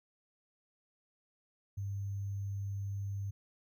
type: tone with sample-and-hold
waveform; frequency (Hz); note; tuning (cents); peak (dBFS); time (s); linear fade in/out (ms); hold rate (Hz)
sine; 99.3; G2; +23; -35; 1.77-3.31; 10; 6300
effects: none